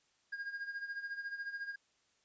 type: tone with tremolo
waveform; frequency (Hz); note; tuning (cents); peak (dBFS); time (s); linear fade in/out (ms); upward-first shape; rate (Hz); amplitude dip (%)
triangle; 1624; G#6; -39; -35; 0.32-1.76; 10; sine; 14; 70
effects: white hiss -74 dBFS RMS until 2.24 s + resampled to 16000 Hz